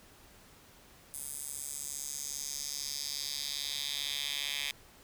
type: tone with high-pass filter sweep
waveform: 10% pulse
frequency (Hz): 142.4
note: C#3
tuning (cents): +47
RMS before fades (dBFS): -38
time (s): 1.14-4.71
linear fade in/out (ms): 0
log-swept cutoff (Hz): 9600 to 2800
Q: 2.6
effects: pink hiss -58 dBFS RMS until 5.03 s